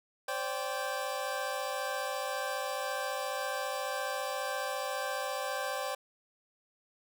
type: chord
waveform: 25% pulse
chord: C suspended second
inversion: none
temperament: equal with one note detuned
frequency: 523.3 / 577.9 / 784 Hz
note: C5 / D5 / G5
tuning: 0 / -28 / 0 cents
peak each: -34 dBFS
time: 0.28-5.95 s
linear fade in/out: 5 ms
effects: none